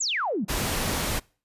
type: exponential sweep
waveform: sine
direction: down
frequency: 8110 to 172.4 Hz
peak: -24 dBFS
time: 0-0.45 s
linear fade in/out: 10 ms
type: noise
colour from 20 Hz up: pink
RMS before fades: -27 dBFS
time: 0.48-1.2 s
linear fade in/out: 20 ms
effects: noise-tail reverb RT60 0.4 s tail -25 dB re dry + resampled to 32000 Hz